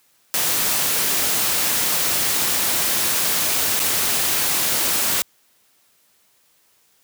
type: noise with dropouts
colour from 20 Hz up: white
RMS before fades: -20 dBFS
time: 0.34-5.22 s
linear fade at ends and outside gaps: 0 ms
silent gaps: 3.794-3.8 s
effects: white hiss -60 dBFS RMS until 7.03 s + high-pass 80 Hz 12 dB/octave